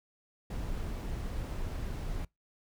brown noise, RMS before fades -36 dBFS, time 0.5-2.25 s, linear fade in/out 5 ms, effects noise-tail reverb RT60 0.2 s tail -25 dB re dry

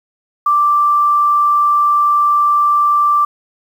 sine tone, 1174.7 Hz, D6, in tune, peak -9 dBFS, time 0.46-3.25 s, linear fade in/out 5 ms, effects 7-bit

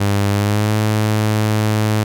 sawtooth tone with pitch glide, 100.8 to 107.41 Hz, G2 to A2, +49 to -41 cents, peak -10 dBFS, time 0-2.04 s, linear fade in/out 10 ms, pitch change +110 cents, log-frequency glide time 0.31-0.74 s, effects none

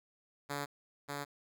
5% pulse tone pair in turn, 143.2 / 143.2 Hz, D3 / D3, -43 / -43 cents, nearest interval unison, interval 0 cents, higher neither, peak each -25 / -27 dBFS, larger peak first, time 0.49-0.66 / 1.08-1.25 s, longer neither, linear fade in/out 20 ms, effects none

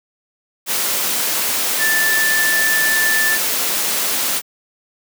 sine tone in noise, 1760 Hz, A6, in tune, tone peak -15 dBFS, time 1.78-3.39 s, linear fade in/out 50 ms, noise white, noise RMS -19 dBFS, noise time 0.66-4.42 s, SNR +1 dB, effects high-pass 200 Hz 12 dB/octave

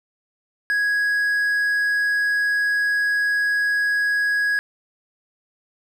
triangle tone, 1661.2 Hz, G#6, in tune, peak -16 dBFS, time 0.7-4.59 s, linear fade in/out 0 ms, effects none

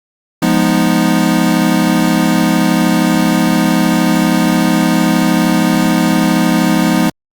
square chord, F half-diminished seventh, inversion none, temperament equal, 174.61 / 207.7 / 246.9 / 311.1 Hz, F3 / Ab3 / Cb4 / Eb4, 0 / 0 / 0 / 0 cents, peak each -16 dBFS, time 0.42-7.1 s, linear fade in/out 5 ms, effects Opus 48 kbps

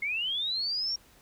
sine linear sweep, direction up, 2123 to 5610 Hz, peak -28 dBFS, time 0.02-0.96 s, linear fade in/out 5 ms, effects pink hiss -59 dBFS RMS until 1.21 s

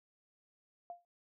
sine tone with exponential decay, 698.5 Hz, F5, in tune, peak -39 dBFS, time 0.9-1.05 s, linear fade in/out 1 ms, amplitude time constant 31 ms, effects none

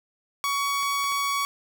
sawtooth tone, 1124 Hz, C#6, 24 cents sharp, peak -20 dBFS, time 0.44-1.45 s, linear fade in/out 0 ms
clicks, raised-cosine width 0.3 ms, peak -27 dBFS, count 3, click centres 0.831 / 1.041 / 1.122 s
effects none

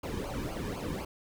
brown noise with flanger, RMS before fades -36 dBFS, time 0.03-1.05 s, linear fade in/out 5 ms, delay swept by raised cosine 0.53 to 1.52 ms, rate 4 Hz, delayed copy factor -0.85, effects none

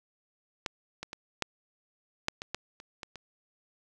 clicks, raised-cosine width 0.2 ms, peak -14 / -20 / -22 / -11 / -10 / -20 / -15 / -29 / -22 / -26 dBFS, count 10, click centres 0.662 / 1.03 / 1.131 / 1.423 / 2.284 / 2.419 / 2.546 / 2.801 / 3.032 / 3.157 s, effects none

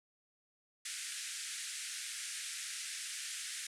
white band-pass noise, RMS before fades -43 dBFS, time 0.85-3.67 s, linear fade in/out 5 ms, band 1500 to 10000 Hz, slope 48 dB/octave, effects none

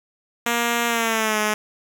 5% pulse tone with pitch glide, 235.9 to 212.6 Hz, A#3 to G#3, +21 to +41 cents, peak -8 dBFS, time 0.46-1.54 s, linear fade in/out 2 ms, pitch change -180 cents, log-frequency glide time 0.87-1.39 s, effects none

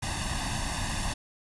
pink noise with comb filter, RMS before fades -31 dBFS, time 0.02-1.14 s, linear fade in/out 10 ms, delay 1.1 ms, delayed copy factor +0.85, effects resampled to 24000 Hz

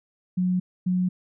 sine tone pair in turn, 182.1 / 182.1 Hz, F#3 / F#3, -27 / -27 cents, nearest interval unison, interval 0 cents, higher neither, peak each -20 dBFS, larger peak neither, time 0.37-0.6 / 0.86-1.09 s, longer neither, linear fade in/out 10 ms, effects none

